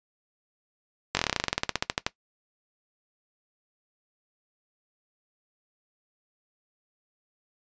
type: slowing click train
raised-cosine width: 0.2 ms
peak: -6 dBFS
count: 21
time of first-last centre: 1.15-2.065 s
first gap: 20 ms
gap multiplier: 1.08
effects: noise-tail reverb RT60 0.1 s tail -18 dB re dry + resampled to 16000 Hz